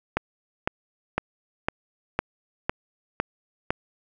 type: click train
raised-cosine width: 0.5 ms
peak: -7 dBFS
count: 8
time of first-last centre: 0.17-3.705 s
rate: 1.98 Hz
effects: none